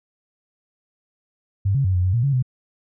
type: tone with pitch steps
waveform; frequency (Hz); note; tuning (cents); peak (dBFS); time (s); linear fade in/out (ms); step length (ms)
sine; 98.4 / 137.3 / 93.9 / 89.9 / 92.6 / 118.2 / 139.6 / 127.3; G2 / C#3 / F#2 / F#2 / F#2 / A#2 / C#3 / C3; +7 / -16 / +26 / -49 / +2 / +24 / +13 / -47; -16; 1.65-2.426; 10; 97
effects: none